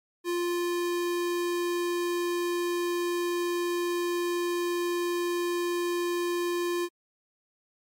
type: tone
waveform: square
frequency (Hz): 349.2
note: F4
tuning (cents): 0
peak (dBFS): -27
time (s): 0.24-6.89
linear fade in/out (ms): 50
effects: MP3 64 kbps